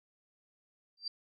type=tone with exponential growth; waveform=sine; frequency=4699 Hz; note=D8; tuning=in tune; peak=-31 dBFS; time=0.97-1.08 s; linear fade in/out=5 ms; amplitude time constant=22 ms; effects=none